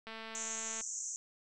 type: click train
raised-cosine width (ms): 0.3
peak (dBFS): -30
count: 166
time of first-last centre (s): 0.07-0.81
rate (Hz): 223
type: band-pass noise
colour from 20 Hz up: white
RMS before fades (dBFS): -41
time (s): 0.35-1.16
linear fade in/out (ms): 0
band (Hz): 6000 to 7500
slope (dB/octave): 96
effects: none